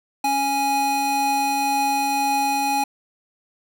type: tone pair together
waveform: square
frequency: 277.2 / 829.7 Hz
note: C#4 / G#5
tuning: 0 / -2 cents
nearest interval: octave + perfect fifth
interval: 1898 cents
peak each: -29 / -20 dBFS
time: 0.24-2.84 s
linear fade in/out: 5 ms
effects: none